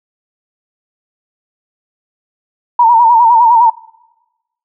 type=tone with vibrato; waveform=sine; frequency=932.3 Hz; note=A#5; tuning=in tune; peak=-4 dBFS; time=2.79-3.7 s; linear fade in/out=5 ms; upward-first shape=sine; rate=9.8 Hz; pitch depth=79 cents each way; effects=noise-tail reverb RT60 1.0 s tail -23 dB re dry